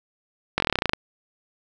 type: slowing click train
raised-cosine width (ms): 0.3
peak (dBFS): -4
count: 13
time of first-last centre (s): 0.58-0.934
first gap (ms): 21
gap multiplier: 1.06
effects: none